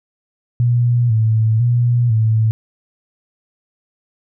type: tone with vibrato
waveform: sine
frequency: 115.5 Hz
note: A#2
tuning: 16 cents flat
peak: -11 dBFS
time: 0.6-2.51 s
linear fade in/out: 0 ms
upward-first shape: square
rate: 1 Hz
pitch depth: 74 cents each way
effects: none